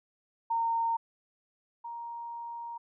sine tone pair in turn, 919 / 936.7 Hz, A#5 / A#5, -25 / +8 cents, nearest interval unison, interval 33 cents, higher second, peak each -26 / -37 dBFS, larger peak first, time 0.5-0.97 / 1.84-2.78 s, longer second, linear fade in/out 10 ms, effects none

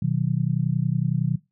sine chord, B major, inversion none, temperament just, 123.47 / 154.34 / 185.21 Hz, B2 / D#3 / F#3, 0 / -14 / +2 cents, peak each -25 / -23 / -26 dBFS, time 0.02-1.36 s, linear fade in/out 5 ms, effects noise-tail reverb RT60 0.2 s tail -19 dB re dry

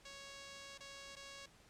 5% pulse tone with dropouts, 554.4 Hz, C#5, in tune, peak -39 dBFS, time 0.05-1.46 s, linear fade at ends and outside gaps 5 ms, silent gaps 0.778-0.805 / 1.155-1.165 s, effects pink hiss -65 dBFS RMS until 1.69 s + low-pass 9000 Hz 12 dB/octave

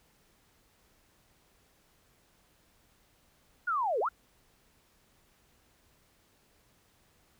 sine linear two-way sweep, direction down then up, 1480 to 392 to 1480 Hz, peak -27 dBFS, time 3.67-4.09 s, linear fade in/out 10 ms, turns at 4 s, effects pink hiss -67 dBFS RMS until 7.39 s

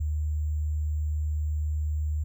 sine tone with sample-and-hold, 76 Hz, D#2, 40 cents flat, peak -25 dBFS, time 0-2.24 s, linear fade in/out 10 ms, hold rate 7350 Hz, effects none

